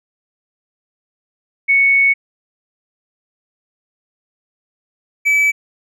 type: tone pair in turn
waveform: sine / triangle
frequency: 2217 / 2298 Hz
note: C#7 / D7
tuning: 0 / -38 cents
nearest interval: minor second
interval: 62 cents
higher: second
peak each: -9 dBFS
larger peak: neither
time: 1.68-2.14 / 5.25-5.52 s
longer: first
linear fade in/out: 20 ms
effects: none